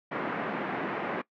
pink band-pass noise, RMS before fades -33 dBFS, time 0.11-1.22 s, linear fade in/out 10 ms, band 190 to 2100 Hz, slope 24 dB/octave, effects noise-tail reverb RT60 0.1 s tail -20 dB re dry

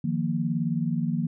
sine chord, Eb suspended second, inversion none, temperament equal, 155.56 / 174.61 / 233.1 Hz, Eb3 / F3 / Bb3, 0 / 0 / 0 cents, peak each -28 dBFS, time 0.04-1.27 s, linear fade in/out 5 ms, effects none

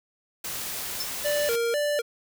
white noise, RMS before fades -33 dBFS, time 0.44-1.56 s, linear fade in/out 5 ms
sine tone with exponential decay, 5290 Hz, E8, 5 cents sharp, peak -25 dBFS, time 1-1.12 s, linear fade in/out 5 ms, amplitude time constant 25 ms
square tone with vibrato, 523.3 Hz, C5, in tune, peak -24 dBFS, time 1.24-2.02 s, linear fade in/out 20 ms, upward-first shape square, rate 2 Hz, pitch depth 200 cents each way
effects none

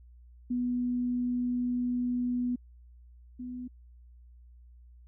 sine tone pair in turn, 246 / 248.9 Hz, B3 / B3, -7 / +14 cents, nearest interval unison, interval 21 cents, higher second, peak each -27 / -36 dBFS, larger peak first, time 0.5-2.56 / 3.39-3.68 s, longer first, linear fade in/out 10 ms, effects added 60 Hz sine -51 dBFS peak until 5.07 s

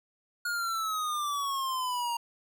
square exponential sweep, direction down, 1442 to 932.3 Hz, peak -30 dBFS, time 0.45-2.17 s, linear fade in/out 5 ms, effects none

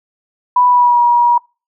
sine tone with pitch glide, 987.8 to 958 Hz, B5 to A#5, 0 to +47 cents, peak -7 dBFS, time 0.56-1.38 s, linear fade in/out 5 ms, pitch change -53 cents, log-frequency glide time 0.68-1 s, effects noise-tail reverb RT60 0.3 s tail -25 dB re dry

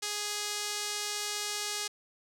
sawtooth tone with band-pass filter, 415.3 Hz, G#4, in tune, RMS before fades -35 dBFS, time 0.02-1.88 s, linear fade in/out 10 ms, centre 6000 Hz, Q 1.1, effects none

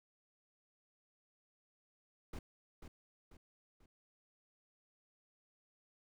brown noise with echo, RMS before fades -44 dBFS, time 2.33-2.39 s, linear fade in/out 5 ms, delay 490 ms, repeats 3, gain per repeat -7 dB, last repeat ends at 3.86 s, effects none

